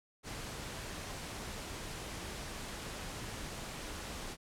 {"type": "noise", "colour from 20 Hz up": "pink", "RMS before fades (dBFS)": -43, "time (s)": [0.23, 4.37], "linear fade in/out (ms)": 50, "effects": ["low-pass 10000 Hz 12 dB/octave"]}